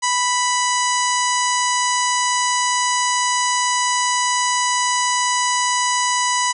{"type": "harmonic tone with a mistuned harmonic", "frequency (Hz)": 987.8, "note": "B5", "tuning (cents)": 0, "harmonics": [1, 2, 3, 4, 5, 6, 7, 8, 9], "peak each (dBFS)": [-19, -24, -28, -30, -29, -28, -26, -29, -31], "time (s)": [0.02, 6.53], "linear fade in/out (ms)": 20, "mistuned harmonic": 7, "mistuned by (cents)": -56, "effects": []}